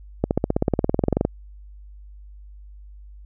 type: accelerating click train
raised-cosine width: 2 ms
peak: -5 dBFS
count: 20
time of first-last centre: 0.24-1.251 s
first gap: 69 ms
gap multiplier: 0.97
effects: added 50 Hz sine -40 dBFS peak until 3.25 s